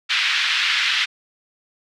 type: band-pass noise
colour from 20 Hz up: white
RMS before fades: -20 dBFS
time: 0.09-1.06 s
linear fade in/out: 20 ms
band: 1500 to 3700 Hz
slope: 24 dB/octave
effects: none